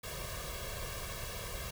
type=noise with comb filter; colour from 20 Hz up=pink; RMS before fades=-41 dBFS; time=0.03-1.71 s; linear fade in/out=10 ms; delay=1.8 ms; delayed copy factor=+0.95; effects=none